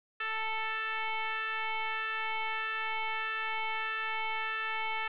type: tone with frequency modulation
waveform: sine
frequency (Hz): 441.8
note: A4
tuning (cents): +7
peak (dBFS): -31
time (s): 0.2-5.08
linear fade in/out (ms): 5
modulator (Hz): 441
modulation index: 5.5
effects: none